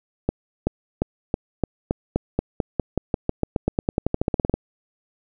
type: accelerating click train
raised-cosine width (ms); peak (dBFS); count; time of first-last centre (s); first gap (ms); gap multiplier
2; -6; 28; 0.29-4.54; 380; 0.92
effects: none

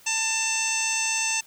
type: harmonic tone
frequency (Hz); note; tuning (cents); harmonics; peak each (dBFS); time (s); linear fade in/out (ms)
892; A5; +23; 1 / 2 / 3 / 4 / 5 / 6 / 7 / 8 / 9; -34 / -36 / -27 / -38 / -38 / -35 / -28 / -38 / -31; 0.06-1.41; 10
effects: white hiss -53 dBFS RMS until 1.46 s

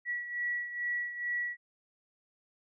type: beating tone pair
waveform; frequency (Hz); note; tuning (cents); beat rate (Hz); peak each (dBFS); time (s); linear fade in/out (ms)
sine; 1935 / 1937.3; B6 / B6; -36 / -34; 2.3; -33 / -39; 0.05-1.57; 50
effects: none

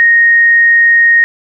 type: tone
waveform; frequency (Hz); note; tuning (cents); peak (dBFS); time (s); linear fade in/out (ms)
sine; 1863; A#6; -2; -4; 0-1.24; 0
effects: none

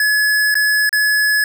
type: tone with dropouts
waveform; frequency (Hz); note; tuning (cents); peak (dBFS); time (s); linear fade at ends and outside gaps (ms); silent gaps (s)
square; 1701; G#6; +41; -13; 0-1.44; 2; 0.543-0.553 / 0.893-0.928
effects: none

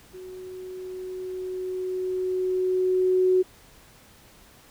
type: tone with level ramp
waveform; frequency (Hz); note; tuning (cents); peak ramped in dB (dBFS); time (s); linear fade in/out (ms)
sine; 370; F#4; 0; -38 to -16; 0.13-3.43; 20
effects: pink hiss -53 dBFS RMS until 4.7 s

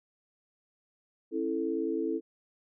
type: chord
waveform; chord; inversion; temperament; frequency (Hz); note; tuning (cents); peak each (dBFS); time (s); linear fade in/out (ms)
sine; A major; first; equal with one note detuned; 270.9 / 329.6 / 440; C#4 / E4 / A4; -40 / 0 / 0; -35 / -31 / -33; 1.31-2.21; 50
effects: none

